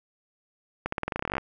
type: accelerating click train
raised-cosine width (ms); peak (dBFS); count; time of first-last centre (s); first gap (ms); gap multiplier
0.5; -13; 17; 0.86-1.381; 64; 0.9
effects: none